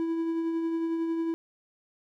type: tone with tremolo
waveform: triangle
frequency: 329.6 Hz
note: E4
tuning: in tune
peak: -23 dBFS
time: 0-1.34 s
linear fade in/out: 0 ms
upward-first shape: triangle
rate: 11 Hz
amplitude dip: 35%
effects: none